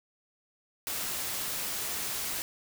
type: noise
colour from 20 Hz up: white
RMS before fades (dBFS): -34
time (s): 0.87-2.42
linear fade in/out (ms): 0
effects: none